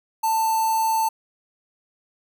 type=tone with notch filter; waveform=square; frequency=889 Hz; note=A5; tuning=18 cents sharp; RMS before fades=-21 dBFS; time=0.23-1.09 s; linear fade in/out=10 ms; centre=3100 Hz; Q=0.66; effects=none